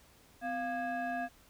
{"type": "tone with frequency modulation", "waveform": "sine", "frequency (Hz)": 698.5, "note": "F5", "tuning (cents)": 0, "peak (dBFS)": -32, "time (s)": [0.41, 1.29], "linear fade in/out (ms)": 50, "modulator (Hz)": 953, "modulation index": 0.96, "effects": ["tanh soft clip ceiling -28 dBFS", "pink hiss -62 dBFS RMS until 1.49 s"]}